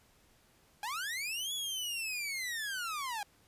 sawtooth linear two-way sweep, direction up then down, 792 to 3430 to 792 Hz, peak -32 dBFS, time 0.83-3.23 s, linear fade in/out 2 ms, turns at 1.53 s, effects pink hiss -66 dBFS RMS until 3.47 s + resampled to 32000 Hz

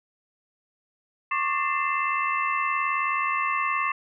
sine tone cluster, 1095 / 1174 / 1783 / 2080 / 2657 Hz, C#6 / D6 / A6 / C7 / E7, -22 / -1 / +22 / -11 / +13 cents, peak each -26 / -30 / -34 / -30 / -31 dBFS, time 1.31-3.92 s, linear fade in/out 5 ms, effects none

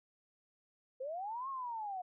sine linear two-way sweep, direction up then down, 498.6 to 1100 to 714 Hz, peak -38 dBFS, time 1-2.02 s, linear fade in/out 10 ms, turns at 1.49 s, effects none

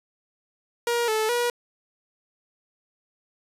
sawtooth tone with pitch steps, 474.2 / 435.8 / 481.5 Hz, A#4 / A4 / B4, +30 / -17 / -44 cents, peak -18 dBFS, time 0.87-1.5 s, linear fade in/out 2 ms, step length 210 ms, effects resampled to 32000 Hz

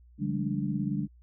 sine tone cluster, 143 / 170.3 / 194.7 / 212 / 291.8 Hz, D3 / F3 / G3 / G#3 / D4, -46 / -43 / -12 / +36 / -11 cents, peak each -33 / -38 / -32 / -34 / -35 dBFS, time 0.18-1.08 s, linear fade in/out 50 ms, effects added 60 Hz sine -53 dBFS peak until 1.22 s

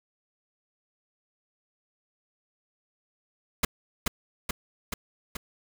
pink noise with echo, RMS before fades -23 dBFS, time 3.63-3.65 s, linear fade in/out 5 ms, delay 430 ms, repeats 4, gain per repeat -3 dB, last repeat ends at 5.37 s, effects none

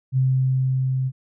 sine tone with level ramp, 130.81 Hz, C3, in tune, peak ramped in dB -15 to -20 dBFS, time 0.12-1.12 s, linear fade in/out 50 ms, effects none

